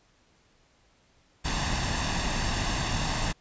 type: noise with comb filter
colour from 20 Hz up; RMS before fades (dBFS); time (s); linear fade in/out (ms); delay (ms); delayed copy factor
pink; -28; 1.44-3.33; 20; 1.1; +0.55
effects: pink hiss -64 dBFS RMS until 3.4 s + resampled to 16000 Hz